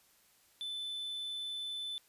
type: tone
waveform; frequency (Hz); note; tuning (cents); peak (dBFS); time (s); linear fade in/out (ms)
triangle; 3515; A7; -2; -36; 0.61-1.98; 0
effects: white hiss -67 dBFS RMS until 2.08 s + resampled to 32000 Hz